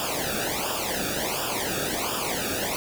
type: noise with flanger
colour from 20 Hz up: pink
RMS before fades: -28 dBFS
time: 0-2.76 s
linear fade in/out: 0 ms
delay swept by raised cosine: 0.48 to 0.99 ms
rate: 1.4 Hz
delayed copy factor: -0.9
effects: none